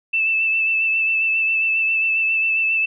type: tone with vibrato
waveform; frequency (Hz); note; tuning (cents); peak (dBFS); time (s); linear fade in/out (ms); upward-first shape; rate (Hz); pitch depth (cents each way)
sine; 2642; E7; +3; -16; 0.13-2.86; 10; sine; 7.4; 22
effects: none